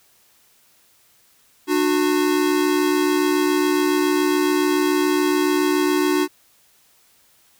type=tone pair together; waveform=square; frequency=298.2 / 365.3 Hz; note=D4 / F#4; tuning=+27 / -22 cents; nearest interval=major third; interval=351 cents; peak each=-20 dBFS; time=1.67-6.28 s; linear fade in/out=50 ms; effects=white hiss -57 dBFS RMS until 7.59 s